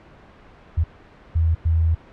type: tone bursts at uneven times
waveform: sine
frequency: 81.6 Hz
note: E2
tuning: 17 cents flat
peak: -15 dBFS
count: 3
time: 0.77-0.84 / 1.35-1.55 / 1.65-1.95 s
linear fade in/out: 10 ms
effects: pink hiss -47 dBFS RMS until 2.12 s + low-pass 2000 Hz 12 dB/octave